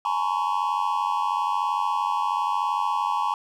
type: tone cluster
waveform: triangle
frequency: 841 / 922 / 1015 / 1112 Hz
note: G#5 / A#5 / B5 / C#6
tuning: +22 / -19 / +47 / +5 cents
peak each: -26 dBFS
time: 0.05-3.34 s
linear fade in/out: 2 ms
effects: none